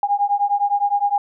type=beating tone pair; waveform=sine; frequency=808 / 817.8 Hz; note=G#5 / G#5; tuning=-48 / -27 cents; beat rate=9.8 Hz; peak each=-19 dBFS; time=0.03-1.18 s; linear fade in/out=2 ms; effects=none